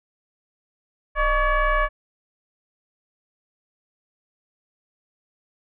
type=tone with frequency modulation; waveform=sine; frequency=547 Hz; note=C#5; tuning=23 cents flat; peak=-17 dBFS; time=1.15-1.89 s; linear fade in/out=50 ms; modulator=578 Hz; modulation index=2.3; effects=none